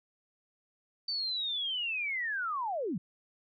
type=linear sweep; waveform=sine; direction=down; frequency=4600 to 145.7 Hz; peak=-31 dBFS; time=1.08-2.98 s; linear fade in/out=5 ms; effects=none